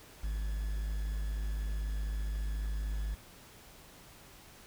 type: tone with quantisation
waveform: triangle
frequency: 52 Hz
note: G#1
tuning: 3 cents sharp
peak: -30 dBFS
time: 0.23-3.15 s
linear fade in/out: 10 ms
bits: 9
effects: pink hiss -55 dBFS RMS until 4.66 s